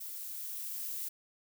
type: noise with level ramp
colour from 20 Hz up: violet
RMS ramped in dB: -43 to -38 dBFS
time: 0-1.09 s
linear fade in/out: 10 ms
effects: none